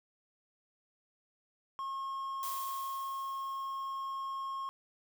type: tone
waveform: triangle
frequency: 1081 Hz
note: C#6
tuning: 44 cents flat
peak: -34 dBFS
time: 1.79-4.69 s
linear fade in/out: 0 ms
type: noise with exponential decay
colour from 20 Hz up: blue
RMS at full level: -41 dBFS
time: 2.43-4.5 s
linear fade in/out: 0 ms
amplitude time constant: 450 ms
effects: none